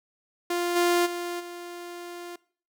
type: tone with level steps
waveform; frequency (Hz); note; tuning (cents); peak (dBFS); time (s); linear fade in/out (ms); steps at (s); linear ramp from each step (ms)
sawtooth; 349.2; F4; 0; -21 / -16 / -26 / -33; 0.5-2.36; 5; 0.75 / 1.05 / 1.39; 20
effects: noise-tail reverb RT60 0.5 s tail -22 dB re dry